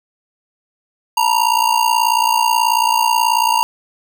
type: ring-modulated tone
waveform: square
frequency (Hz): 932.3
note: A#5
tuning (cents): 0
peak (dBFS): -10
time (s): 1.17-3.63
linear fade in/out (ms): 0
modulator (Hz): 29.2
effects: none